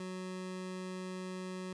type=tone; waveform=25% pulse; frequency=185 Hz; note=F#3; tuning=in tune; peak=-36 dBFS; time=0-1.73 s; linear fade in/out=2 ms; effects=resampled to 22050 Hz